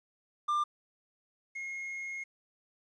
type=tone pair in turn; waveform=triangle; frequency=1193 / 2153 Hz; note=D6 / C7; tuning=+27 / +49 cents; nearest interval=minor seventh; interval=1022 cents; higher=second; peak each=-25 / -35 dBFS; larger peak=first; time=0.48-0.64 / 1.55-2.24 s; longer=second; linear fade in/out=10 ms; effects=resampled to 22050 Hz + 11-bit